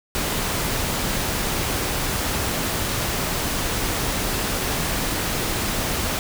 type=noise; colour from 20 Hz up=pink; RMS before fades=-24 dBFS; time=0.15-6.19 s; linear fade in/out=0 ms; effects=none